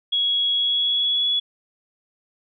sine tone with pitch glide, 3333 to 3389 Hz, G#7 to G#7, +5 to +34 cents, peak -18 dBFS, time 0.12-1.4 s, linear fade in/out 10 ms, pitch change +29 cents, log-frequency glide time 0.53-1.29 s, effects none

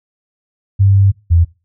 sine tone pair in turn, 98.4 / 84.64 Hz, G2 / E2, +7 / +46 cents, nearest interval minor third, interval 261 cents, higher first, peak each -6 dBFS, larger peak neither, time 0.79-1.12 / 1.3-1.45 s, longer first, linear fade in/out 20 ms, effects noise-tail reverb RT60 0.3 s tail -22 dB re dry

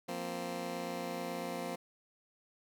15% pulse chord, F suspended fourth, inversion none, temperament just, 174.61 / 232.8 / 261.9 Hz, F3 / Bb3 / C4, 0 / -2 / +2 cents, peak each -36 / -36 / -37 dBFS, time 0.08-1.76 s, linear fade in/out 10 ms, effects none

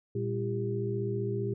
sine tone cluster, 117.3 / 199.1 / 343 / 398.2 Hz, A#2 / G3 / F4 / G4, +11 / +27 / -31 / +27 cents, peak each -32 / -38 / -39 / -33 dBFS, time 0.15-1.54 s, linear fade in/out 5 ms, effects none

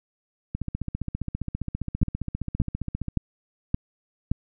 two click trains, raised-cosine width 5 ms, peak -16 / -9 dBFS, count 39 / 5, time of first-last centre 0.55-3.083 / 2.03-4.316 s, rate 15 / 1.75 Hz, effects none

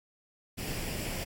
pink noise with comb filter, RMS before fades -36 dBFS, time 0.57-1.25 s, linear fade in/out 20 ms, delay 0.39 ms, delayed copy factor +0.5, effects AAC 64 kbps

